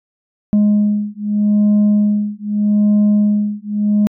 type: beating tone pair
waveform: sine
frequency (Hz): 207.7 / 208.51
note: G#3 / G#3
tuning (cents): 0 / +7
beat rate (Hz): 0.81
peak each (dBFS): -12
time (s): 0.53-4.07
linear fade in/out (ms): 0
effects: tanh soft clip ceiling -8 dBFS